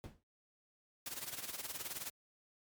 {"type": "noise with exponential decay", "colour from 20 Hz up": "brown", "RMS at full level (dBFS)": -38, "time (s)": [0.04, 0.23], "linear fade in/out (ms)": 0, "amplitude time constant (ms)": 41}
{"type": "noise with tremolo", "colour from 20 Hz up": "white", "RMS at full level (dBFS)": -41, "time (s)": [1.06, 2.1], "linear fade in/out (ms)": 2, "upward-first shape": "sine", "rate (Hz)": 19, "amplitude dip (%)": 75}
{"effects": ["high-pass 60 Hz 12 dB/octave", "MP3 96 kbps"]}